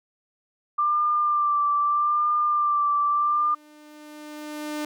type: tone with vibrato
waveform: sine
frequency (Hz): 1185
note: D6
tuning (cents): +15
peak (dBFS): -19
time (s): 0.78-3.55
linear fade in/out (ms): 10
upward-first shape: sine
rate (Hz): 0.8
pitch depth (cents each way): 27
type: tone with exponential growth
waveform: sawtooth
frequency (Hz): 300.7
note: D4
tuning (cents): +41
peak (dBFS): -23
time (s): 2.73-4.85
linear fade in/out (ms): 2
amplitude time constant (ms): 460
effects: none